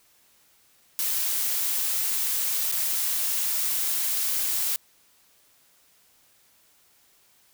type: noise with dropouts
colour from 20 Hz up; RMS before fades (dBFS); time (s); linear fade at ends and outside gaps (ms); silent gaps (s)
blue; -26; 0.99-4.76; 0; 2.715-2.723
effects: white hiss -61 dBFS RMS until 7.53 s